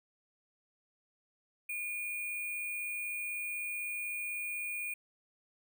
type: tone with sample-and-hold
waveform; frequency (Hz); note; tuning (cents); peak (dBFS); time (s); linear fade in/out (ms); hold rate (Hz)
sine; 2437; D#7; -37; -35; 1.69-4.94; 5; 11025
effects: none